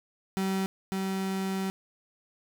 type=tone pair in turn; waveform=35% pulse; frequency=191.6 / 191.6 Hz; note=G3 / G3; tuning=-39 / -39 cents; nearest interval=unison; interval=0 cents; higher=neither; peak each=-25 / -27 dBFS; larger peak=first; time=0.37-0.66 / 0.92-1.7 s; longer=second; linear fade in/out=0 ms; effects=none